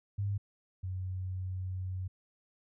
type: tone pair in turn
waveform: sine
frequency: 100.5 / 92.82 Hz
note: G2 / F#2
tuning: +44 / +6 cents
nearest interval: minor second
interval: 138 cents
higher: first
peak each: -30 / -34 dBFS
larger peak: first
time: 0.18-0.38 / 0.83-2.08 s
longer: second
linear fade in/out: 10 ms
effects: none